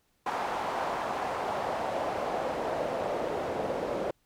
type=noise with band-pass filter sweep; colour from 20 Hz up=pink; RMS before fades=-32 dBFS; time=0.26-4.11 s; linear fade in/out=5 ms; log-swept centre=900 to 500 Hz; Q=2.1; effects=pink hiss -72 dBFS RMS until 4.25 s